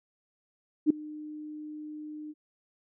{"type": "tone with ADSR envelope", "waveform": "sine", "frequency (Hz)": 303.4, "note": "D#4", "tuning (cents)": -44, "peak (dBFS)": -15, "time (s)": [0.86, 2.34], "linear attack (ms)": 42, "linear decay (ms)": 4, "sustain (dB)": -23, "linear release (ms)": 37, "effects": []}